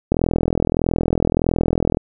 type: click train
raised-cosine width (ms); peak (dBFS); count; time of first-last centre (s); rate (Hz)
2; -3; 78; 0.12-1.971; 41.6
effects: none